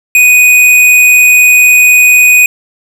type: tone with hard clipping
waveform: sine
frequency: 2486 Hz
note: D#7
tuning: 2 cents flat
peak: -3 dBFS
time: 0.15-2.46 s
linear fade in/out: 2 ms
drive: 15 dB
effects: none